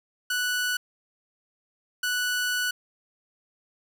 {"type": "tone bursts at uneven times", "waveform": "sawtooth", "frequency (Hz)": 1480, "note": "F#6", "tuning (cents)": 0, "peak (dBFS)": -21, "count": 2, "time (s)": [[0.3, 0.77], [2.03, 2.71]], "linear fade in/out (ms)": 5, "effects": []}